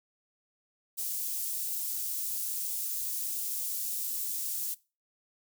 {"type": "high-pass noise", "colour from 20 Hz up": "white", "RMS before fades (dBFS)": -34, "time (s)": [0.97, 4.75], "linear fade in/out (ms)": 20, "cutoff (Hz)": 7700, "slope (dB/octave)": 12, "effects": ["noise-tail reverb RT60 0.3 s tail -21 dB re dry"]}